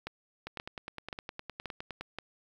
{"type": "two click trains", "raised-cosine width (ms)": 0.3, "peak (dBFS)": [-23, -21], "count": [16, 5], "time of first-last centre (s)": [[0.47, 2.01], [0.07, 2.186]], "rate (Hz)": [9.74, 1.89], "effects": ["9-bit"]}